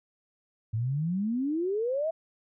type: exponential sweep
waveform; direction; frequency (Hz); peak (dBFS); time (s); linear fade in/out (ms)
sine; up; 105.9 to 667; -26; 0.73-2.11; 10
effects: none